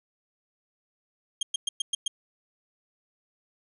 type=tone bursts; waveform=sawtooth; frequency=3212 Hz; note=G7; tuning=41 cents sharp; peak=-21 dBFS; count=6; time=1.41-2.08 s; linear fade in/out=5 ms; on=20 ms; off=110 ms; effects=resampled to 24000 Hz